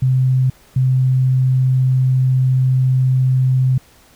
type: tone pair in turn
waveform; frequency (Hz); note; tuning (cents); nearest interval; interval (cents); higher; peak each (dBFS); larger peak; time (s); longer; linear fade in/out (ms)
sine; 129.6 / 129.6; C3 / C3; -16 / -16; unison; 0; neither; -11; neither; 0.02-0.5 / 0.76-3.78; second; 5
effects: pink hiss -49 dBFS RMS until 4.15 s